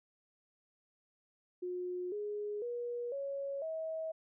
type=tone with pitch steps; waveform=sine; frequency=360 / 415.9 / 480.5 / 555.2 / 641.4 Hz; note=F#4 / G#4 / B4 / C#5 / E5; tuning=-47 / +2 / -48 / +3 / -48 cents; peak=-36 dBFS; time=1.62-4.12 s; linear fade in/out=10 ms; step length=500 ms; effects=none